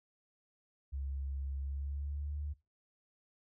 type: tone with pitch glide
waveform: sine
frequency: 68.5 to 73.42 Hz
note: C#2 to D2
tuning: -20 to 0 cents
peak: -36 dBFS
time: 0.92-2.54 s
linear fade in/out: 20 ms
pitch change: +120 cents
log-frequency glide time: 1.59-2.37 s
effects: noise-tail reverb RT60 0.3 s tail -22 dB re dry